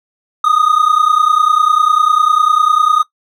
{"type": "tone pair together", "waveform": "triangle", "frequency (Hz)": [1223, 1253], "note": ["D#6", "D#6"], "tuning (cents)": [-30, 12], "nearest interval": "unison", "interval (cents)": 42, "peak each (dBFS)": -10, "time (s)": [0.44, 3.03], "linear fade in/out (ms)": 5, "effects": ["noise-tail reverb RT60 0.1 s tail -18 dB re dry"]}